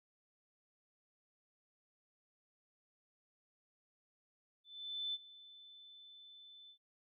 sine tone with ADSR envelope, 3520 Hz, A7, in tune, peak -36 dBFS, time 4.64-6.78 s, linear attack 500 ms, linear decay 34 ms, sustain -19 dB, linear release 83 ms, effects none

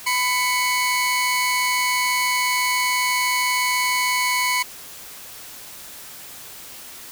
sawtooth tone pair together, 999.9 / 2217 Hz, B5 / C#7, +21 / 0 cents, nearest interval octave + major second, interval 1379 cents, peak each -18 dBFS, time 0.06-4.63 s, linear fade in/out 10 ms, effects white hiss -39 dBFS RMS until 7.11 s

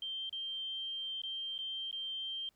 sine tone with dropouts, 3151 Hz, G7, 8 cents sharp, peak -37 dBFS, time 0.02-2.49 s, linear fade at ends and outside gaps 2 ms, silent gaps 0.295-0.327 / 1.218-1.235 / 1.58-1.588 / 1.912-1.927 s, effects pink hiss -75 dBFS RMS until 2.55 s

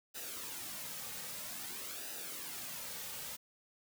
white noise with flanger, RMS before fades -44 dBFS, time 0.14-3.37 s, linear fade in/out 20 ms, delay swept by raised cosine 0.9 to 3 ms, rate 0.51 Hz, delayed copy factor -0.6, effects none

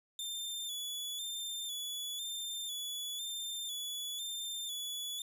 sawtooth tone with vibrato, 3502 Hz, A7, 9 cents flat, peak -35 dBFS, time 0.19-5.22 s, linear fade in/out 2 ms, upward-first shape square, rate 1 Hz, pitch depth 44 cents each way, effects none

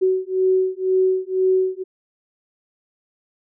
sine beating tone pair, 373.8 / 375.8 Hz, F#4 / F#4, +18 / +27 cents, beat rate 2 Hz, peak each -19 dBFS, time 0.01-1.84 s, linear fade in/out 20 ms, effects none

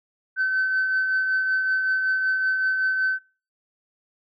sine tone with tremolo, 1529 Hz, G6, 44 cents flat, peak -17 dBFS, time 0.36-3.19 s, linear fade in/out 50 ms, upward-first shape triangle, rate 5.3 Hz, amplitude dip 45%, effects noise-tail reverb RT60 0.4 s tail -24 dB re dry + tanh soft clip ceiling -16 dBFS

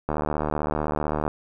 click train, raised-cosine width 1 ms, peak -11 dBFS, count 91, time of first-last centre 0.09-1.279 s, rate 75.7 Hz, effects none

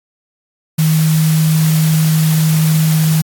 sine tone in noise, 157.5 Hz, D#3, 21 cents sharp, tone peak -9 dBFS, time 0.78-3.22 s, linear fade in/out 10 ms, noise white, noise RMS -23 dBFS, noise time 0.78-3.22 s, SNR +11 dB, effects AAC 64 kbps

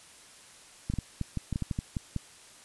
clicks, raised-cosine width 5 ms, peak -18 dBFS, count 12, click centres 0.9 / 0.938 / 0.987 / 1.213 / 1.373 / 1.527 / 1.559 / 1.623 / 1.712 / 1.789 / 1.968 / 2.163 s, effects white hiss -53 dBFS RMS until 2.64 s + resampled to 24000 Hz

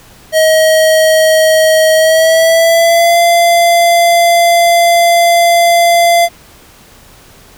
square tone with pitch glide, 633 to 686.3 Hz, D#5 to F5, +30 to -30 cents, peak -6 dBFS, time 0.32-6.29 s, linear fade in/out 50 ms, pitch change +140 cents, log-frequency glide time 1.95-3.18 s, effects pink hiss -40 dBFS RMS until 7.57 s

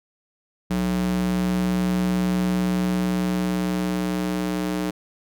square tone with high-pass filter sweep, 61.1 Hz, B1, 18 cents flat, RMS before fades -23 dBFS, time 0.7-4.91 s, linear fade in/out 10 ms, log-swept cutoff 150 to 240 Hz, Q 2.7, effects none

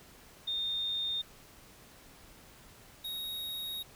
sine / square tone pair in turn, 3651 / 3765 Hz, A#7 / A#7, -37 / +16 cents, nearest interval minor second, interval 53 cents, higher second, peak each -31 / -37 dBFS, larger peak first, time 0.47-1.22 / 3.04-3.83 s, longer second, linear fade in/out 10 ms, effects pink hiss -56 dBFS RMS until 3.95 s

